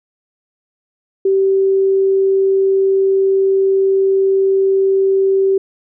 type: tone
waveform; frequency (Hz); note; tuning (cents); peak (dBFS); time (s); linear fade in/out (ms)
sine; 387; G4; -22; -10; 1.25-5.58; 5
effects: none